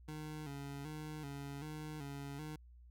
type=tone with vibrato; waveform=25% pulse; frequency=146.83 Hz; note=D3; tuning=in tune; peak=-40 dBFS; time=0.08-2.56 s; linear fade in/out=5 ms; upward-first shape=square; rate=1.3 Hz; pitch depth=77 cents each way; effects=added 60 Hz sine -56 dBFS peak until 2.9 s